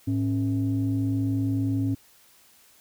sine tone pair together, 107.6 / 273.1 Hz, A2 / C#4, -38 / -26 cents, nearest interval octave + major third, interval 1612 cents, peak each -24 dBFS, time 0.07-1.95 s, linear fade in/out 10 ms, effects tanh soft clip ceiling -17 dBFS + white hiss -57 dBFS RMS until 2.8 s

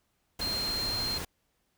sine tone in noise, 4186 Hz, C8, in tune, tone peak -30 dBFS, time 0.41-1.18 s, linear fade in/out 5 ms, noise pink, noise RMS -37 dBFS, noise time 0.39-1.25 s, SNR +4 dB, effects pink hiss -75 dBFS RMS until 1.77 s

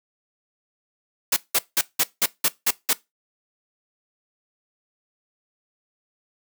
white noise bursts, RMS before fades -19 dBFS, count 8, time 1.32-2.932 s, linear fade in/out 5 ms, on 44 ms, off 180 ms, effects noise-tail reverb RT60 0.2 s tail -20 dB re dry + high-pass 200 Hz 12 dB/octave

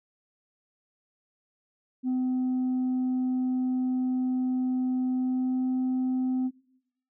sine tone with pitch glide, 255.1 to 256.7 Hz, C4 to C4, -44 to -33 cents, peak -22 dBFS, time 2.03-6.51 s, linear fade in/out 50 ms, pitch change +11 cents, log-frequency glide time 5.12-5.67 s, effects noise-tail reverb RT60 0.8 s tail -21 dB re dry + tanh soft clip ceiling -23 dBFS

